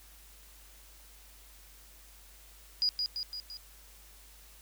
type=tone with echo; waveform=sine; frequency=4900 Hz; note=D#8; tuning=27 cents flat; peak=-25 dBFS; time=2.82-2.89 s; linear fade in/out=0 ms; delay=170 ms; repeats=4; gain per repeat=-4 dB; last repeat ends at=3.57 s; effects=added 50 Hz sine -56 dBFS peak until 4.61 s + white hiss -57 dBFS RMS until 4.61 s